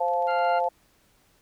sine chord, F major, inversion second, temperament equal with one note detuned, 523.3 / 698.5 / 870.4 Hz, C5 / F5 / A5, 0 / 0 / -19 cents, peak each -27 / -26 / -26 dBFS, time 0-0.69 s, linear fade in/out 10 ms
clicks, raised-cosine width 0.2 ms, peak -36 dBFS, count 10, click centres 0.084 / 0.136 / 0.224 / 0.271 / 0.309 / 0.389 / 0.448 / 0.495 / 0.603 / 0.642 s
harmonic tone, 697 Hz, F5, 4 cents flat, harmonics 1 / 2 / 3 / 4 / 6, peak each -31 / -31 / -41 / -41 / -48 dBFS, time 0.27-0.6 s, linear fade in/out 20 ms
effects pink hiss -63 dBFS RMS until 1.41 s

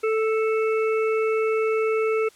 harmonic tone, 440 Hz, A4, in tune, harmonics 1 / 3 / 5 / 6, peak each -20 / -30 / -34 / -36 dBFS, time 0.03-2.29 s, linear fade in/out 10 ms, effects white hiss -54 dBFS RMS until 2.35 s + low-pass 10000 Hz 12 dB/octave

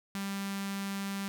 sawtooth tone with notch filter, 197.3 Hz, G3, 11 cents sharp, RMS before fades -36 dBFS, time 0.15-1.28 s, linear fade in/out 0 ms, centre 480 Hz, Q 0.55, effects none

